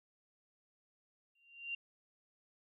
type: tone with exponential growth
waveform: sine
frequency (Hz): 2773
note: F7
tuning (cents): -13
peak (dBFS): -35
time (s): 1.35-1.75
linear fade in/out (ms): 5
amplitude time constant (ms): 86
effects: none